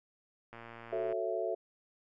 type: click train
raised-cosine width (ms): 0.5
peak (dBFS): -33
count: 70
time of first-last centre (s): 0.53-1.125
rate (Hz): 116
type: chord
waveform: sine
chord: F# minor seventh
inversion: none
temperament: just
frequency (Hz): 370 / 444 / 555 / 666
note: F#4 / A4 / C#5 / E5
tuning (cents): 0 / +16 / +2 / +18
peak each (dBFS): -38 / -37 / -40 / -35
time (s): 0.92-1.55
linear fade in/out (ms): 10
effects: none